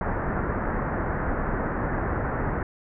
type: low-pass noise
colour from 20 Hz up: pink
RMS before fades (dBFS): -27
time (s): 0.01-2.63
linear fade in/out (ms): 2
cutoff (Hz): 1800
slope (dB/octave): 48
effects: none